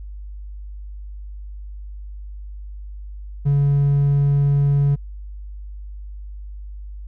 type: tone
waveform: triangle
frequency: 141.6 Hz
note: C#3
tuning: 37 cents sharp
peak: -11 dBFS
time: 3.45-4.96 s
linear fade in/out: 20 ms
effects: tanh soft clip ceiling -8 dBFS + added 50 Hz sine -31 dBFS peak until 7.07 s